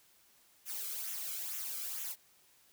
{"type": "noise with flanger", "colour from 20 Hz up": "blue", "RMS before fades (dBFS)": -40, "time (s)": [0.65, 2.16], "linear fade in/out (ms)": 50, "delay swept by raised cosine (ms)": [0.21, 1.12], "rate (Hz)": 2.2, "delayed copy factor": -0.6, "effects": ["white hiss -66 dBFS RMS until 2.72 s"]}